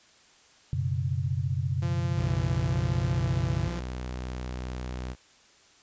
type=chord; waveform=sine; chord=F# suspended fourth; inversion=none; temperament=equal; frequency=92.5 / 123.47 / 138.59 Hz; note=F#2 / B2 / C#3; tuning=0 / 0 / 0 cents; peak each=-30 dBFS; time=0.73-3.68 s; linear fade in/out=0 ms
type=tone with vibrato; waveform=sawtooth; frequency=170 Hz; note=F3; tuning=46 cents flat; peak=-30 dBFS; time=1.82-3.8 s; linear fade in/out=5 ms; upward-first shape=square; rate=1.1 Hz; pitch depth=18 cents each way
type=tone with pitch glide; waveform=sawtooth; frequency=61.7 to 62.53 Hz; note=B1 to B1; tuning=-1 to +22 cents; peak=-29 dBFS; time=2.15-5.16 s; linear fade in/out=50 ms; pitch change=+23 cents; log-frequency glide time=3.25-3.54 s
effects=white hiss -58 dBFS RMS until 5.82 s + resampled to 16000 Hz